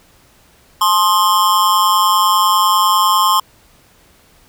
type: tone with amplitude modulation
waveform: square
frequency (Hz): 1055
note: C6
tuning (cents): +14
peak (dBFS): -7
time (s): 0.81-3.4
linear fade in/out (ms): 5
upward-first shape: sine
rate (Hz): 190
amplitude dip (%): 85
effects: pink hiss -50 dBFS RMS until 4.48 s